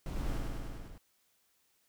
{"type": "noise with echo", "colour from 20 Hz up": "brown", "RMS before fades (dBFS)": -37, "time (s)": [0.06, 0.38], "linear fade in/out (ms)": 2, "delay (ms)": 100, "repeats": 6, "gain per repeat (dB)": -2, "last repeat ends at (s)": 0.98, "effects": ["white hiss -73 dBFS RMS until 1.88 s"]}